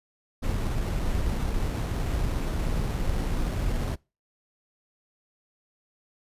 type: noise with sample-and-hold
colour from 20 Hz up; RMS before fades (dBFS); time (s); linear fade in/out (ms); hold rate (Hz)
brown; -27; 0.42-3.96; 20; 4900
effects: noise-tail reverb RT60 0.3 s tail -25 dB re dry + resampled to 32000 Hz